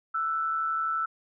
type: tone pair together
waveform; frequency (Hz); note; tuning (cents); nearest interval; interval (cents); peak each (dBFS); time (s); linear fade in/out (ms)
sine; 1328.1 / 1480; E6 / F#6; +13 / 0; major second; 187; -26 / -36; 0.14-1.06; 10
effects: none